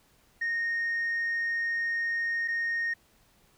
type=tone pair in turn; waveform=sine; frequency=1853 / 1853 Hz; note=A#6 / A#6; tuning=-11 / -11 cents; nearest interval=unison; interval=0 cents; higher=neither; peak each=-25 dBFS; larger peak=neither; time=0.41-2.48 / 2.48-2.94 s; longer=first; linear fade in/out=10 ms; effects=tanh soft clip ceiling -25 dBFS + pink hiss -64 dBFS RMS until 3.57 s